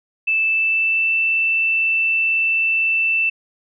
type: tone with pitch glide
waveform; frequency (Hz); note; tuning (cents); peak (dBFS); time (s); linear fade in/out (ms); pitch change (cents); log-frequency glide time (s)
sine; 2637 to 2661; E7 to E7; 0 to +16; -15; 0.27-3.3; 10; +16; 0.43-1.12
effects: none